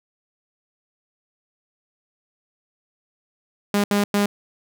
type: tone bursts at uneven times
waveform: sawtooth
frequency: 203.7 Hz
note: G#3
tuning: 33 cents flat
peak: -13 dBFS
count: 3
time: 3.74-3.84 / 3.91-4.04 / 4.14-4.26 s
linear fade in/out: 2 ms
effects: none